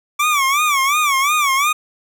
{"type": "tone with vibrato", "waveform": "25% pulse", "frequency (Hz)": 1147, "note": "D6", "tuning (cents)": -41, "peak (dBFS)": -10, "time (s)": [0.19, 1.73], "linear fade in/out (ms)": 10, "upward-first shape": "sine", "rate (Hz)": 2.8, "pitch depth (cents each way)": 130, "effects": []}